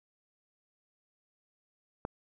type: click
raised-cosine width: 1 ms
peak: -20 dBFS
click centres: 2.051 s
effects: none